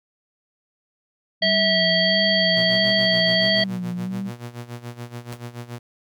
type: tone with vibrato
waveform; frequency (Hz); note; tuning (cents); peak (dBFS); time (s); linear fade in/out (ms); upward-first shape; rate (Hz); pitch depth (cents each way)
sine; 186; F#3; +9; -25; 1.41-4.32; 50; sine; 1.5; 85
type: harmonic tone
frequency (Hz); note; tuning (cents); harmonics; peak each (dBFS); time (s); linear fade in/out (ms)
649; E5; -27; 1 / 3 / 5 / 7; -22 / -22 / -22 / -22; 1.42-3.64; 5
type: tone with tremolo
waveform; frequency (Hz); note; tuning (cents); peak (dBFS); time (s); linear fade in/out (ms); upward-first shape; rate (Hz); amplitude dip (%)
sawtooth; 120; B2; -49; -26; 2.56-5.79; 10; sine; 7; 80
type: noise with exponential decay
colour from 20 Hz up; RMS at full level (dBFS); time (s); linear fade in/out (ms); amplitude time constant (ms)
pink; -33; 5.32-5.41; 5; 18
effects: none